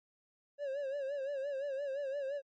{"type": "tone with vibrato", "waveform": "triangle", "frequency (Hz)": 554.4, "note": "C#5", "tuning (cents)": 0, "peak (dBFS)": -33, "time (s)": [0.58, 2.42], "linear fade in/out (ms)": 50, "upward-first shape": "sine", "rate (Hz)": 5.8, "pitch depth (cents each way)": 85, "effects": ["MP3 32 kbps"]}